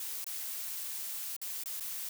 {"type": "noise with dropouts", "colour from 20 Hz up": "blue", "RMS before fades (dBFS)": -39, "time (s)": [0, 2.09], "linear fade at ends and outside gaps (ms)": 2, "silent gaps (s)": [[0.243, 0.265], [1.365, 1.415], [1.637, 1.658], [1.799, 1.806]], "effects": []}